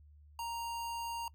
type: tone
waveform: square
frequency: 932.3 Hz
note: A#5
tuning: in tune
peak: -38 dBFS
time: 0.39-1.28 s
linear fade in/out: 2 ms
effects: noise-tail reverb RT60 0.1 s tail -23 dB re dry + added 74 Hz sine -56 dBFS peak until 1.34 s